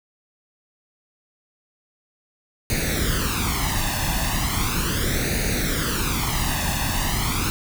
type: noise with flanger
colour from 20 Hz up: pink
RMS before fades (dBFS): -23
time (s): 2.7-7.5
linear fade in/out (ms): 0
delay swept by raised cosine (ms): 0.46 to 1.13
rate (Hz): 0.37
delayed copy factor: +0.75
effects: none